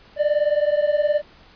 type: beating tone pair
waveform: triangle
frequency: 587.3 / 606.3 Hz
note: D5 / D#5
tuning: 0 / -45 cents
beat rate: 19 Hz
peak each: -17 / -19 dBFS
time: 0.16-1.22 s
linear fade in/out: 50 ms
effects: pink hiss -50 dBFS RMS until 1.55 s + resampled to 11025 Hz